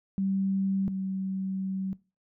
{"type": "tone pair in turn", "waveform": "sine", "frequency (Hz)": [193.6, 190.93], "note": ["G3", "G3"], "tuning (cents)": [-21, -45], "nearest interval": "unison", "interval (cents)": 24, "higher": "first", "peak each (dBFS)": [-25, -29], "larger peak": "first", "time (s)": [[0.18, 0.88], [0.88, 1.93]], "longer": "second", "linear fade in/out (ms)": 0, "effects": ["noise-tail reverb RT60 0.3 s tail -20 dB re dry"]}